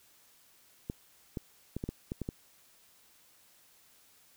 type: clicks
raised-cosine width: 3 ms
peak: -22 dBFS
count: 8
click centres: 0.899 / 1.372 / 1.766 / 1.839 / 1.89 / 2.119 / 2.217 / 2.289 s
effects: white hiss -63 dBFS RMS until 4.36 s